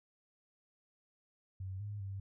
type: tone with pitch steps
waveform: sine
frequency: 94.8 / 103.3 / 97.7 Hz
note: F#2 / G#2 / G2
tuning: +43 / -9 / -5 cents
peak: -39 dBFS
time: 1.6-2.2 s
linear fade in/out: 5 ms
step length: 200 ms
effects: none